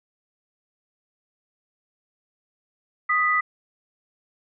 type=tone pair together; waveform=sine; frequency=1244.5 / 1975.5 Hz; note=D#6 / B6; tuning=0 / 0 cents; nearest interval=minor sixth; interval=800 cents; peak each=-21 dBFS; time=3.09-3.41 s; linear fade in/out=10 ms; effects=none